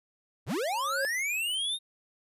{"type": "linear sweep", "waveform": "square", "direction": "up", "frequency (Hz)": [64.2, 3729], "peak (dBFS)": -29, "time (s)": [0.46, 1.79], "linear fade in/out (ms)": 50}
{"type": "tone with exponential growth", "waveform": "triangle", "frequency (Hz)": 546, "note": "C#5", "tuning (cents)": -26, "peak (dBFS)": -26, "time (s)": [0.49, 1.05], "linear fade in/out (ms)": 0, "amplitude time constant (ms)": 120}
{"effects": ["resampled to 32000 Hz"]}